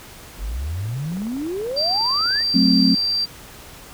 sine exponential sweep, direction up, 44.4 to 1936 Hz, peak -23 dBFS, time 0.38-2.44 s, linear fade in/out 50 ms
click train, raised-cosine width 1 ms, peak -26 dBFS, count 27, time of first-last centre 1.12-2.407 s, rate 20.2 Hz
sine tone, 4699 Hz, D8, in tune, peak -18 dBFS, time 1.76-3.26 s, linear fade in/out 20 ms
sine chord, F# diminished, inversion none, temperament equal, 185 / 220 / 261.6 Hz, F#3 / A3 / C4, 0 / 0 / 0 cents, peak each -18 / -19 / -16 dBFS, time 2.54-2.95 s, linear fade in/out 10 ms
effects pink hiss -41 dBFS RMS until 3.93 s

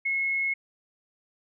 sine tone, 2175 Hz, C#7, 33 cents flat, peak -24 dBFS, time 0.05-0.54 s, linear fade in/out 10 ms, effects none

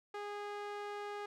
sawtooth tone with band-pass filter, 411.4 Hz, G#4, 16 cents flat, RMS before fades -43 dBFS, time 0.14-1.26 s, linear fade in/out 5 ms, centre 980 Hz, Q 0.62, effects none

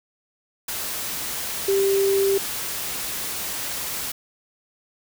sine tone in noise, 392.5 Hz, G4, 2 cents sharp, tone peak -17 dBFS, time 1.68-2.38 s, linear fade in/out 5 ms, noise white, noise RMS -29 dBFS, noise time 0.68-4.12 s, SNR +9 dB, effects none

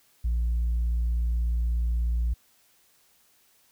triangle tone with tanh clipping, 58.27 Hz, A#1, in tune, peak -23 dBFS, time 0.24-2.34 s, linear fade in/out 10 ms, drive 6 dB, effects white hiss -63 dBFS RMS until 3.71 s

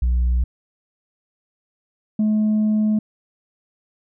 sine tone pair in turn, 61 / 214.1 Hz, B1 / A3, -21 / -47 cents, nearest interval octave + minor seventh, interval 2174 cents, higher second, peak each -13 dBFS, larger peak neither, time 0.02-0.44 / 2.19-2.99 s, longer second, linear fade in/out 5 ms, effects tanh soft clip ceiling -14 dBFS

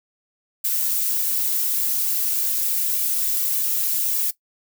violet noise with flanger, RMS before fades -22 dBFS, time 0.64-4.31 s, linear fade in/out 10 ms, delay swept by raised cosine 1.7 to 3.8 ms, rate 1.7 Hz, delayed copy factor +0.75, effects noise-tail reverb RT60 0.1 s tail -17 dB re dry

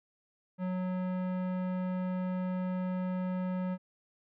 sine tone with tanh clipping, 183.7 Hz, F#3, 12 cents flat, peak -33 dBFS, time 0.58-3.78 s, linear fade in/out 50 ms, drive 17 dB, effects none

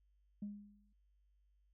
sine tone with exponential decay, 205.2 Hz, G#3, 21 cents flat, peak -38 dBFS, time 0.42-0.93 s, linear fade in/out 5 ms, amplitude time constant 110 ms, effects tanh soft clip ceiling -36 dBFS + added 50 Hz sine -70 dBFS peak until 1.73 s

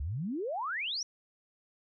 sine exponential sweep, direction up, 62.8 to 5930 Hz, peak -32 dBFS, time 0-1.03 s, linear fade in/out 5 ms, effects none

